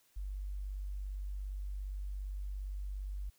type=tone; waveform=sine; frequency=48.69 Hz; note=G1; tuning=11 cents flat; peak=-37 dBFS; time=0.16-3.3 s; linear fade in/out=10 ms; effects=white hiss -70 dBFS RMS until 3.38 s